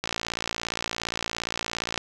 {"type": "click train", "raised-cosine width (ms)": 0.2, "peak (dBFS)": -10, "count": 112, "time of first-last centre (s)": [0.04, 1.977], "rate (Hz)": 57.3, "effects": []}